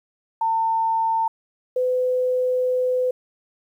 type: tone pair in turn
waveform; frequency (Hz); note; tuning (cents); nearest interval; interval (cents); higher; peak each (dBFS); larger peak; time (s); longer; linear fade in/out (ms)
sine; 900 / 505.1; A5 / B4; +39 / +39; minor seventh; 1000; first; -18; neither; 0.41-1.28 / 1.76-3.11; second; 5
effects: 9-bit